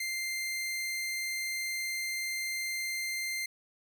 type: tone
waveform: sawtooth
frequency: 2093 Hz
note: C7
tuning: in tune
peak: -29 dBFS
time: 0-3.46 s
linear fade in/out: 5 ms
effects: none